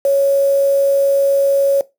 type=tone with quantisation; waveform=sine; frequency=554.4 Hz; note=C#5; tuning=in tune; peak=-10 dBFS; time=0.05-1.81 s; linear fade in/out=2 ms; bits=5; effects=noise-tail reverb RT60 0.2 s tail -18 dB re dry